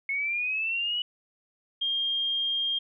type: linear sweep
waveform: sine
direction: up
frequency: 2182 to 2960 Hz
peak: -26 dBFS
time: 0.09-1.02 s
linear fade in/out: 2 ms
type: tone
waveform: sine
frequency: 3215 Hz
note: G7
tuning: 43 cents sharp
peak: -25 dBFS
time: 1.81-2.79 s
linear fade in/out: 10 ms
effects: none